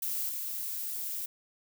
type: noise with level steps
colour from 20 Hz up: violet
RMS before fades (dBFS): -33 / -36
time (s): 0.02-1.26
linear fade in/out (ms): 5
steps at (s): 0.29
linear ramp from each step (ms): 2
effects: none